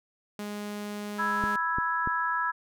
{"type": "tone", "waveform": "sawtooth", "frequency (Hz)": 207.1, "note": "G#3", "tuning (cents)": -5, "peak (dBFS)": -30, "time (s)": [0.39, 1.56], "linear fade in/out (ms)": 2}
{"type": "chord", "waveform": "sine", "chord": "E major", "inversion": "second", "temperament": "equal", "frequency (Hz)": [987.8, 1318.5, 1661.2], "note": ["B5", "E6", "G#6"], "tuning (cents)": [0, 0, 0], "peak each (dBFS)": -30, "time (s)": [1.18, 2.52], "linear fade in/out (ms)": 20}
{"type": "clicks", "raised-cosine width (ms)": 3, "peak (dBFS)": -21, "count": 3, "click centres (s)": [1.439, 1.785, 2.074]}
{"effects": []}